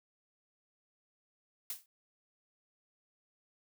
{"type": "noise with exponential decay", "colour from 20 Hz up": "blue", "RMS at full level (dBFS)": -35, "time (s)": [1.7, 1.86], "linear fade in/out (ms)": 2, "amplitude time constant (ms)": 34, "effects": []}